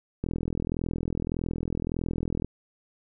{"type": "click train", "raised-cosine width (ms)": 3, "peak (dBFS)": -16, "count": 93, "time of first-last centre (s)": [0.24, 2.446], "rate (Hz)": 41.7, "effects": []}